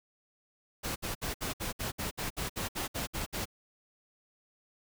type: noise bursts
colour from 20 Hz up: pink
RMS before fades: -35 dBFS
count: 14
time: 0.83-3.456 s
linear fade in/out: 20 ms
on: 130 ms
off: 62 ms
effects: none